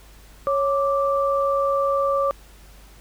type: tone pair together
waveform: sine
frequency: 553.1 / 1172 Hz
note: C#5 / D6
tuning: -4 / -4 cents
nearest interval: octave + minor second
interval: 1300 cents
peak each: -20 / -22 dBFS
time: 0.47-2.31 s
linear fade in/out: 0 ms
effects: added 50 Hz sine -46 dBFS peak until 3 s + pink hiss -51 dBFS RMS until 3 s